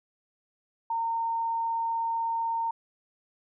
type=tone; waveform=sine; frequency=916 Hz; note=A#5; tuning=31 cents flat; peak=-26 dBFS; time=0.9-2.71 s; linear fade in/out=5 ms; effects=none